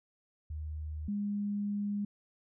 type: tone pair in turn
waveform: sine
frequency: 76.8 / 204.4 Hz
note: D#2 / G#3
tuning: -22 / -27 cents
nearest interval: octave + perfect fourth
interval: 1695 cents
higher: second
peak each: -36 / -31 dBFS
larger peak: second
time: 0.5-1.08 / 1.08-2.05 s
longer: second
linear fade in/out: 5 ms
effects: none